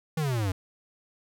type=exponential sweep; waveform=square; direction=down; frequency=165 to 89.9 Hz; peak=-26 dBFS; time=0.17-0.52 s; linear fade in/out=5 ms; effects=none